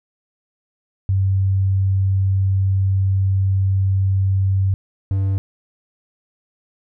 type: tone pair in turn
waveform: sine / triangle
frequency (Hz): 96.3 / 96.97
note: G2 / G2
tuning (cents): -30 / -18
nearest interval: unison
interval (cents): 12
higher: second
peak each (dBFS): -14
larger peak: neither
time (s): 1.09-4.74 / 5.11-5.38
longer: first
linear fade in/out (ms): 0
effects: none